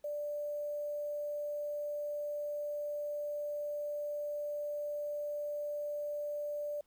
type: tone with quantisation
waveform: sine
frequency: 588 Hz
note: D5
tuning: 2 cents sharp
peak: -35 dBFS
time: 0.04-6.81 s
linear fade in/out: 5 ms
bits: 10
effects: pink hiss -75 dBFS RMS until 6.86 s